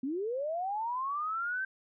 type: linear sweep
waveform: sine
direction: up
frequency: 248.3 to 1568 Hz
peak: -31 dBFS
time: 0.03-1.65 s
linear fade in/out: 5 ms
effects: none